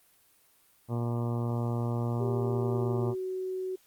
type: harmonic tone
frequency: 118.7 Hz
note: A#2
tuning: 32 cents sharp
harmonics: 1 / 2 / 3 / 4 / 5 / 6 / 7 / 8 / 9 / 10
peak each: -29 / -35 / -39 / -41 / -43 / -45 / -46 / -47 / -48 / -49 dBFS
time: 0.88-3.15 s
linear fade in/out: 50 ms
type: tone with pitch glide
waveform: sine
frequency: 392 to 373.4 Hz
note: G4 to F#4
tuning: 0 to +16 cents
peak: -31 dBFS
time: 2.2-3.76 s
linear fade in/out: 10 ms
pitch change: -84 cents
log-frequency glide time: 2.48-3.21 s
effects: white hiss -64 dBFS RMS until 3.86 s + Opus 32 kbps